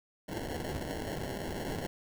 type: noise with sample-and-hold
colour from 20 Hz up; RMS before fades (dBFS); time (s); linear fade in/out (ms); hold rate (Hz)
white; -37; 0.28-1.87; 10; 1225
effects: none